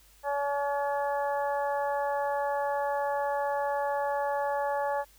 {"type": "harmonic tone", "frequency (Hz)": 284.1, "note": "C#4", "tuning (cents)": 43, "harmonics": [2, 3, 4, 5, 6], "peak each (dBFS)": [-30, -30, -39, -45, -39], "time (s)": [0.23, 5.05], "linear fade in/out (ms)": 50, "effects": ["added 50 Hz sine -60 dBFS peak until 5.18 s", "white hiss -60 dBFS RMS until 5.18 s"]}